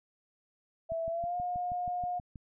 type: tone with pitch glide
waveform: sine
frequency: 659.3 to 714.8 Hz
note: E5 to F5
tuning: 0 to +40 cents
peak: -31 dBFS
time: 0.89-2.2 s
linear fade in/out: 20 ms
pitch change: +140 cents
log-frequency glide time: 1.08-1.37 s
type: click train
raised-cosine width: 5 ms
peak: -33 dBFS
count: 10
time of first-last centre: 0.92-2.358 s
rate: 6.26 Hz
effects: none